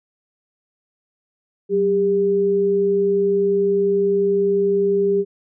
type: tone pair together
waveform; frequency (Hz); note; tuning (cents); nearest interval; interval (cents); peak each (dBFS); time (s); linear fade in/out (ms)
sine; 188.56 / 400; F#3 / G4; +33 / +35; octave + minor second; 1302; -25 / -15; 1.69-5.25; 50
effects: none